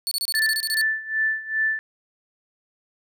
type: tone bursts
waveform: sawtooth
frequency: 4435 Hz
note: C#8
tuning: in tune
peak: -20 dBFS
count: 11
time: 0.07-0.813 s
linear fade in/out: 0 ms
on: 43 ms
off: 27 ms
type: tone with tremolo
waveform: sine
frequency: 1760 Hz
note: A6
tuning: in tune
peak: -18 dBFS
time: 0.34-1.79 s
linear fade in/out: 0 ms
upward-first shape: sine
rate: 2.5 Hz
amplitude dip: 85%
effects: none